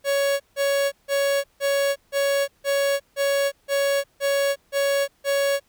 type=tone bursts; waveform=45% pulse; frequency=558 Hz; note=C#5; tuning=11 cents sharp; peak=-19 dBFS; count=11; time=0.04-5.6 s; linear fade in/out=50 ms; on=360 ms; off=160 ms; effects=pink hiss -63 dBFS RMS until 5.68 s